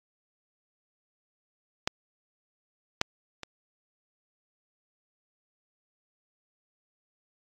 clicks, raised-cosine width 0.2 ms, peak -8 / -6 / -20 dBFS, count 3, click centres 1.875 / 3.014 / 3.433 s, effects AAC 48 kbps

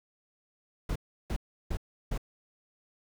brown noise bursts, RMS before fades -31 dBFS, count 4, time 0.89-2.178 s, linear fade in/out 5 ms, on 67 ms, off 340 ms, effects none

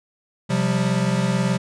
square chord, C suspended fourth, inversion none, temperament equal with one note detuned, 130.81 / 177.46 / 196 Hz, C3 / F3 / G3, 0 / +28 / 0 cents, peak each -24 / -23 / -24 dBFS, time 0.49-1.58 s, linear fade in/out 20 ms, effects resampled to 22050 Hz

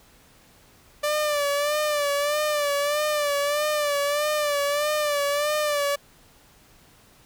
sawtooth tone with vibrato, 587 Hz, D5, 1 cent flat, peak -18 dBFS, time 1.03-5.96 s, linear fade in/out 10 ms, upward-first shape sine, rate 1.6 Hz, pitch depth 56 cents each way, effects pink hiss -55 dBFS RMS until 7.25 s

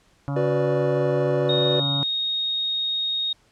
harmonic tone, 140.7 Hz, C#3, 26 cents sharp, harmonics 1 / 2 / 4 / 5 / 6 / 7 / 8 / 9 / 10, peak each -25 / -31 / -37 / -39 / -41 / -42 / -43 / -44 / -45 dBFS, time 0.28-2.03 s, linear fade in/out 0 ms
triangle chord, B minor, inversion second, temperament equal, 370 / 493.9 / 587.3 Hz, F#4 / B4 / D5, 0 / 0 / 0 cents, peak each -23 dBFS, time 0.36-1.8 s, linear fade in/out 5 ms
sine tone, 3729 Hz, A#7, in tune, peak -22 dBFS, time 1.49-3.33 s, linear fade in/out 5 ms
effects pink hiss -60 dBFS RMS until 3.51 s + low-pass 8000 Hz 12 dB/octave

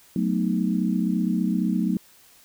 sine chord, B dominant seventh, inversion second, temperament equal with one note detuned, 185 / 220 / 248.7 / 311.1 Hz, F#3 / A3 / B3 / D#4, 0 / 0 / +12 / 0 cents, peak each -24 / -25 / -28 / -29 dBFS, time 0.16-1.97 s, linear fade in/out 2 ms, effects white hiss -54 dBFS RMS until 2.44 s

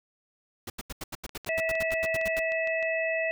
pink noise bursts, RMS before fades -36 dBFS, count 16, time 0.67-2.395 s, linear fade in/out 5 ms, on 30 ms, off 83 ms
click train, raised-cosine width 0.2 ms, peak -26 dBFS, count 12, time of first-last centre 1.14-2.827 s, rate 6.52 Hz
harmonic tone, 650 Hz, E5, 24 cents flat, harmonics 1 / 3 / 4, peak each -28 / -31 / -33 dBFS, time 1.49-3.31 s, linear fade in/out 0 ms
effects none

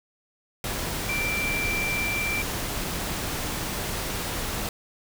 sine tone in noise, 2351 Hz, D7, 1 cent sharp, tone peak -26 dBFS, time 1.09-2.42 s, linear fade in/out 2 ms, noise pink, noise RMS -30 dBFS, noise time 0.64-4.69 s, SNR +1 dB, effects none

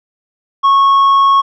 sine tone with tanh clipping, 1100 Hz, C#6, 14 cents flat, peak -7 dBFS, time 0.63-1.42 s, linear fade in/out 20 ms, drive 4 dB, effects none

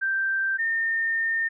sine tone pair in turn, 1568 / 1818.7 Hz, G6 / A#6, 0 / -43 cents, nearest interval minor third, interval 257 cents, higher second, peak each -22 dBFS, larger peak neither, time 0.01-0.58 / 0.58-1.49 s, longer second, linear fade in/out 20 ms, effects none

